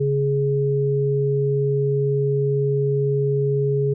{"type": "tone pair together", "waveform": "sine", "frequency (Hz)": [138.94, 417], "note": ["C#3", "G#4"], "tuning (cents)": [4, 7], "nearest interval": "octave + perfect fifth", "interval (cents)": 1903, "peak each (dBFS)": -20, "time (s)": [0, 3.94], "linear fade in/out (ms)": 10, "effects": []}